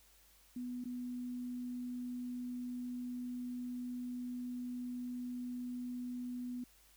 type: tone with dropouts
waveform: sine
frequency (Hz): 246.9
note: B3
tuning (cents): 0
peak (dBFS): -39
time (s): 0.56-6.64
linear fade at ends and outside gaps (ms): 5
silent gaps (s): 0.841-0.854
effects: added 50 Hz sine -69 dBFS peak until 6.96 s + white hiss -66 dBFS RMS until 6.96 s